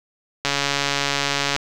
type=click train; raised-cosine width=0.2 ms; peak=-3 dBFS; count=158; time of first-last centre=0.45-1.563 s; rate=141 Hz; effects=none